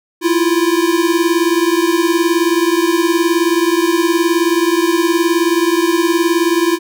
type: beating tone pair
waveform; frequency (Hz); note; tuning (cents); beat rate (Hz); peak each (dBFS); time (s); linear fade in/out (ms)
square; 329.6 / 348.6; E4 / F4; 0 / -3; 19; -15; 0.21-6.79; 50
effects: none